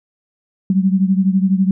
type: beating tone pair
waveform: sine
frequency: 187.9 / 199.9 Hz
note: F#3 / G3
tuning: +27 / +34 cents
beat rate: 12 Hz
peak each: -13 / -17 dBFS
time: 0.7-1.71 s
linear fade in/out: 2 ms
effects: none